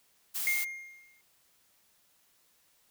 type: noise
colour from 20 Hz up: blue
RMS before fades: -34 dBFS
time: 0.34-0.65 s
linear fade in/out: 20 ms
type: tone with exponential decay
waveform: triangle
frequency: 2126 Hz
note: C7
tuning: 27 cents sharp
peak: -23 dBFS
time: 0.47-1.21 s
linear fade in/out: 1 ms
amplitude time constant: 160 ms
effects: white hiss -68 dBFS RMS until 2.9 s